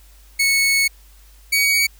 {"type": "tone pair in turn", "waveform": "sawtooth", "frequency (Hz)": [2207, 2251], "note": ["C#7", "C#7"], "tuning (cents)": [-8, 26], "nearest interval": "unison", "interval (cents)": 34, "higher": "second", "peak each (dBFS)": -11, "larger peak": "neither", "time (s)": [[0.39, 0.88], [1.52, 1.87]], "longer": "first", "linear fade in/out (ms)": 10, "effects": ["added 50 Hz sine -45 dBFS peak until 1.99 s", "white hiss -53 dBFS RMS until 1.99 s"]}